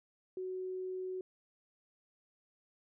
sine tone, 371.6 Hz, F#4, 7 cents sharp, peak -37 dBFS, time 0.37-1.21 s, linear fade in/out 2 ms, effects none

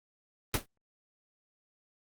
pink noise with exponential decay, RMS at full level -23 dBFS, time 0.54-0.66 s, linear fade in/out 2 ms, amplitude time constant 24 ms, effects Opus 24 kbps

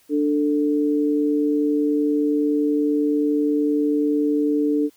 sine tone pair together, 294.5 / 444.4 Hz, D4 / A4, +5 / +17 cents, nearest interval perfect fifth, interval 712 cents, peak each -18 / -23 dBFS, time 0.09-4.9 s, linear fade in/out 50 ms, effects white hiss -58 dBFS RMS until 4.96 s

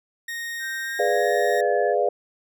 40% pulse tone, 1860 Hz, A#6, 4 cents flat, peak -28 dBFS, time 0.28-1.61 s, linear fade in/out 5 ms
sine tone with pitch glide, 1568 to 1719.8 Hz, G6 to A6, 0 to -40 cents, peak -31 dBFS, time 0.59-1.95 s, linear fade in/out 50 ms, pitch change +160 cents, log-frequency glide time 0.81-1.33 s
sine chord, G# diminished seventh, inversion none, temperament equal with one note detuned, 415.3 / 493.9 / 590.7 / 698.5 Hz, G#4 / B4 / D5 / F5, 0 / 0 / +10 / 0 cents, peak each -24 dBFS, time 0.99-2.09 s, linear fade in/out 5 ms
effects none

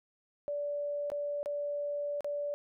sine tone with dropouts, 580 Hz, D5, 22 cents flat, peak -32 dBFS, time 0.48-2.54 s, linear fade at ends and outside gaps 0 ms, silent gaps 1.101-1.118 / 1.43-1.459 / 2.207-2.245 s, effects none

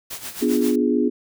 white noise with tremolo, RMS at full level -31 dBFS, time 0.1-0.76 s, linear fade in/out 10 ms, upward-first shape sine, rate 7.5 Hz, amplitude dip 70%
sine chord, B diminished seventh, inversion none, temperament equal, 246.9 / 293.7 / 349.2 / 415.3 Hz, B3 / D4 / F4 / Ab4, 0 / 0 / 0 / 0 cents, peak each -20 / -22 / -24 / -23 dBFS, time 0.41-1.1 s, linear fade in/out 20 ms
effects none

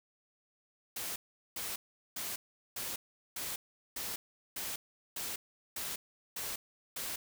white noise bursts, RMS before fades -39 dBFS, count 11, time 0.96-7.16 s, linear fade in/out 5 ms, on 200 ms, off 400 ms, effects none

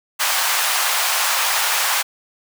pink high-pass noise, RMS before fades -19 dBFS, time 0.19-2.03 s, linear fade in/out 20 ms, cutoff 790 Hz, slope 24 dB/octave, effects none

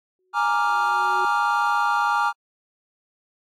sine tone with exponential growth, 370 Hz, F#4, in tune, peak -29 dBFS, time 0.19-1.25 s, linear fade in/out 1 ms, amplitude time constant 230 ms
triangle chord, Bb dominant seventh, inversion third, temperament equal, 830.6 / 932.3 / 1174.7 / 1396.9 Hz, Ab5 / Bb5 / D6 / F6, 0 / 0 / 0 / 0 cents, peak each -22 dBFS, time 0.33-2.33 s, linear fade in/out 50 ms
effects tanh soft clip ceiling -8 dBFS + AAC 64 kbps

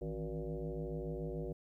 sine tone with frequency modulation, 155.56 Hz, D#3, in tune, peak -37 dBFS, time 0.01-1.53 s, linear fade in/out 10 ms, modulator 106 Hz, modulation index 3.7, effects 13-bit

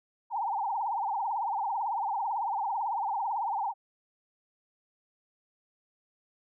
sine tone with vibrato, 859 Hz, A5, 42 cents flat, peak -28 dBFS, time 0.3-3.74 s, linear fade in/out 50 ms, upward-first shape triangle, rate 18 Hz, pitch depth 220 cents each way, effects none

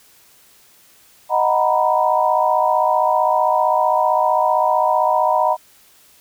sine chord, B major seventh, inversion first, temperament equal, 622.3 / 740 / 932.3 / 987.8 Hz, D#5 / F#5 / A#5 / B5, 0 / 0 / 0 / 0 cents, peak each -19 dBFS, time 1.29-5.57 s, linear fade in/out 50 ms, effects white hiss -51 dBFS RMS until 6.2 s

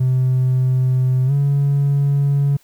triangle tone with pitch glide, 128.7 to 141.16 Hz, C3 to C#3, -28 to +32 cents, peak -10 dBFS, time 0-2.57 s, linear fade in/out 10 ms, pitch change +160 cents, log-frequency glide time 1.26-1.32 s, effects tanh soft clip ceiling -9 dBFS + white hiss -55 dBFS RMS until 2.63 s

